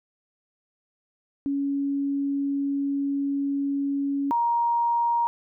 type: tone pair in turn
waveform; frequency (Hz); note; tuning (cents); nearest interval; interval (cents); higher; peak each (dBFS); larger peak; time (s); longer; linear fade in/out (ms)
sine; 279.6 / 940.5; C#4 / A#5; +15 / +15; octave + major sixth; 2100; second; -23 / -20; second; 1.46-4.31 / 4.31-5.27; first; 0
effects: none